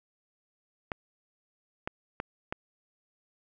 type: clicks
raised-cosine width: 0.5 ms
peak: -17 dBFS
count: 4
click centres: 0.918 / 1.875 / 2.201 / 2.525 s
effects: none